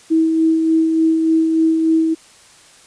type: tone with tremolo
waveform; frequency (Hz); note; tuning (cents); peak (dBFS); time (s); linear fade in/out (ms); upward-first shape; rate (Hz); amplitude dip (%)
sine; 322.5; E4; -38; -10; 0.1-2.15; 20; sine; 3.4; 35
effects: white hiss -46 dBFS RMS until 2.86 s + resampled to 22050 Hz